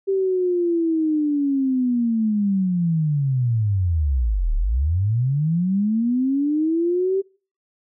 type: linear two-way sweep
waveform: sine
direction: down then up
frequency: 392 to 34.24 to 392 Hz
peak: -17 dBFS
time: 0.07-7.22 s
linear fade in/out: 20 ms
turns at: 4.55 s
effects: noise-tail reverb RT60 0.4 s tail -25 dB re dry